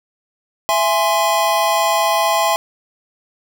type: chord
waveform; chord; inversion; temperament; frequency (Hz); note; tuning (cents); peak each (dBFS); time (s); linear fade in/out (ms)
square; E augmented; none; equal with one note detuned; 665.8 / 830.6 / 1046.5; E5 / G#5 / B#5; +17 / 0 / 0; -19; 0.69-2.56; 0
effects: none